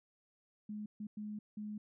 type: tone bursts at uneven times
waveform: sine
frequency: 210.7 Hz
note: G#3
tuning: 25 cents sharp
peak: -40 dBFS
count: 4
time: 0.69-0.86 / 1-1.07 / 1.17-1.39 / 1.57-1.78 s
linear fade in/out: 5 ms
effects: none